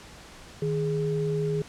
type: tone pair together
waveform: sine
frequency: 155.56 / 415.3 Hz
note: D#3 / G#4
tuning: 0 / 0 cents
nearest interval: octave + perfect fourth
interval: 1700 cents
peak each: -27 dBFS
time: 0.62-1.62 s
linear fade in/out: 2 ms
effects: pink hiss -47 dBFS RMS until 1.68 s + low-pass 8000 Hz 12 dB/octave